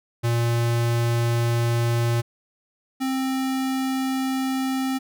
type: tone pair in turn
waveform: square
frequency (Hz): 117.7 / 263.7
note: A#2 / C4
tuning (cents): +17 / +14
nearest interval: octave + major second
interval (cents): 1397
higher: second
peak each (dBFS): -20 / -23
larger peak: first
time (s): 0.23-2.22 / 3-4.99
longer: neither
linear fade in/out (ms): 20
effects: none